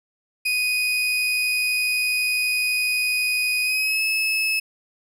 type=tone with pitch glide; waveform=35% pulse; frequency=2489 to 2596 Hz; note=D#7 to E7; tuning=0 to -27 cents; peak=-18 dBFS; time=0.45-4.6 s; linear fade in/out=10 ms; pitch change=+73 cents; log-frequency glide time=3.63-4.01 s; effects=none